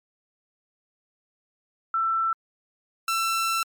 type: tone pair in turn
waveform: sine / sawtooth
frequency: 1335 / 1340 Hz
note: E6 / E6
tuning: +22 / +28 cents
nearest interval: unison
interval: 6 cents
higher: second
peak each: -21 / -19 dBFS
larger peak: second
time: 1.94-2.33 / 3.08-3.63 s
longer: second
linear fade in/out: 2 ms
effects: MP3 96 kbps